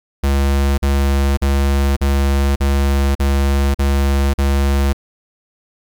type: tone bursts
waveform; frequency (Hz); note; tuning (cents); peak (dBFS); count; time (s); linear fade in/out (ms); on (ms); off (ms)
square; 69.3; C#2; 0; -13; 8; 0.23-4.931; 10; 550; 43
effects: 9-bit

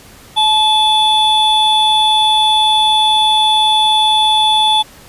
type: tone pair together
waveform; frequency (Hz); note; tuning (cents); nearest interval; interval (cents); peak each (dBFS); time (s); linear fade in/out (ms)
triangle; 863 / 3458; A5 / A7; -34 / -31; 2 octaves; 2403; -10; 0.36-4.83; 20
effects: pink hiss -40 dBFS RMS until 5.08 s + resampled to 32000 Hz

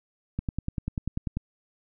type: click train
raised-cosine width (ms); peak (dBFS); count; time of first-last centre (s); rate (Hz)
5; -16; 11; 0.39-1.37; 10.2
effects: none

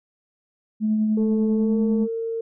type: tone with tremolo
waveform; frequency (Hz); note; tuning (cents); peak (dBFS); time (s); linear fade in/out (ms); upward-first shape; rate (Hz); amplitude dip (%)
sine; 215.7; A3; -34; -16; 0.8-2.08; 50; triangle; 10; 30
type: tone with pitch glide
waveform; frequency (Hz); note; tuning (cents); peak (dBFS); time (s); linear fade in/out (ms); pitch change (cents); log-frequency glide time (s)
sine; 440 to 455.3; A4 to A#4; 0 to -41; -24; 1.17-2.41; 5; +59; 1.54-1.78
effects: tanh soft clip ceiling -12 dBFS

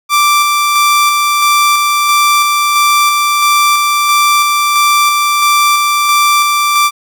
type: tone with tremolo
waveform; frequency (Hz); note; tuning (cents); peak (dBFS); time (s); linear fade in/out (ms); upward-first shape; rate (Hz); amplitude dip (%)
sawtooth; 1174.7; D6; 0; -3; 0.09-6.91; 50; square; 1.5; 25
effects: none

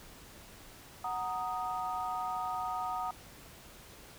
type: chord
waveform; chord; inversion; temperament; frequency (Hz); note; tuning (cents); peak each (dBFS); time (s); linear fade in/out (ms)
sine; D# minor; first; equal; 740 / 932.3 / 1244.5; F#5 / A#5 / D#6; 0 / 0 / 0; -36 / -38 / -37; 1.04-3.11; 5
effects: tanh soft clip ceiling -23 dBFS + pink hiss -53 dBFS RMS until 4.18 s

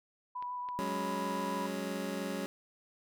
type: tone with vibrato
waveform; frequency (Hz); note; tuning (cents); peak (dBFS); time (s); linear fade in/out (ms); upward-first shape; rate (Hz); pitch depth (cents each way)
sine; 987.8; B5; 0; -36; 0.35-1.67; 10; triangle; 6.9; 14
type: clicks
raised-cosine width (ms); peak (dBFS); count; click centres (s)
0.3; -34; 3; 0.425 / 0.688 / 0.885
type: chord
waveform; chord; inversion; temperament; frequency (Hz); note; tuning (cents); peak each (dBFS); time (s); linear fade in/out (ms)
25% pulse; F# suspended second; none; just; 185 / 208.1 / 277.5; F#3 / G#3 / C#4; 0 / +4 / +2; -36; 0.79-2.46; 0
effects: none

